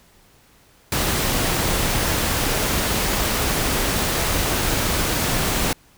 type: noise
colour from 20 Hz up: pink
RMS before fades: -21 dBFS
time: 0.92-5.73 s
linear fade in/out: 2 ms
effects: pink hiss -54 dBFS RMS until 5.97 s